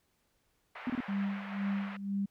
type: band-pass noise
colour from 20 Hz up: white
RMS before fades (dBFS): -46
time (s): 0.75-1.97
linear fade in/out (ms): 5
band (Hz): 580 to 2200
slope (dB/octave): 24
type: tone bursts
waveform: sine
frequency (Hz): 248.9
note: B3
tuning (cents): +14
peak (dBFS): -29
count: 3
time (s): 0.87-1.005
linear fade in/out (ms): 2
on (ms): 29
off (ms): 24
type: tone with tremolo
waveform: sine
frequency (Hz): 198.5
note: G3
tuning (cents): +22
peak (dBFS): -29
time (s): 1.08-2.26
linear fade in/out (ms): 10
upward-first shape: sine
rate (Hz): 2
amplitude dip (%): 75
effects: pink hiss -75 dBFS RMS until 2.3 s